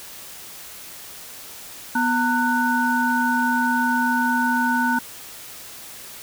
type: tone cluster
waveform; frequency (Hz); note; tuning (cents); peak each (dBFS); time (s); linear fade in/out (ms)
sine; 246.7 / 911 / 1483; B3 / A#5 / F#6; -2 / -40 / +4; -22; 1.95-4.99; 5
effects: white hiss -39 dBFS RMS until 6.22 s